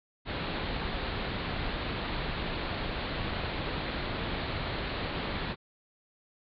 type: low-pass noise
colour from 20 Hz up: pink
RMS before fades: -34 dBFS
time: 0.25-5.56 s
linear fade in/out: 50 ms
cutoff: 4400 Hz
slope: 96 dB/octave
effects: none